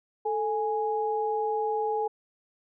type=tone pair together; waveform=sine; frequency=439.4 / 830.6 Hz; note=A4 / G#5; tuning=-2 / 0 cents; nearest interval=major seventh; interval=1102 cents; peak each=-28 dBFS; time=0.25-2.08 s; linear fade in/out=10 ms; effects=none